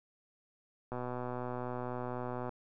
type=click train; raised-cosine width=1 ms; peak=-25 dBFS; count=196; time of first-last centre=0.92-2.493 s; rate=124 Hz; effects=none